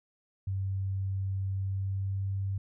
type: tone with pitch glide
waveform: sine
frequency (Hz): 96.5 to 97.51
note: G2 to G2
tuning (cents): -27 to -9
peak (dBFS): -29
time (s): 0.47-2.58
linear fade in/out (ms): 5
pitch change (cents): +18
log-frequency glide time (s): 1.56-2.3
effects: none